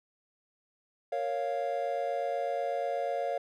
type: chord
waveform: triangle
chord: Bb minor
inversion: none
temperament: equal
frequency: 466.2 / 554.4 / 698.5 Hz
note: Bb4 / Db5 / F5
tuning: 0 / 0 / 0 cents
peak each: -35 / -31 / -31 dBFS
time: 1.12-3.38 s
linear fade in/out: 5 ms
effects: none